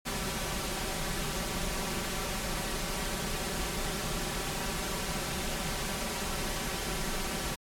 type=noise with comb filter; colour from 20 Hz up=pink; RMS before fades=-33 dBFS; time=0.05-7.56 s; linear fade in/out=20 ms; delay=5.2 ms; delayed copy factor=+0.6; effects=low-pass 12000 Hz 12 dB/octave + MP3 96 kbps